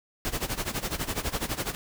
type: noise with tremolo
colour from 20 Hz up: pink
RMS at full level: -28 dBFS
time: 0.25-1.75 s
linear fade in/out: 0 ms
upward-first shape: sine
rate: 12 Hz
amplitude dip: 85%
effects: none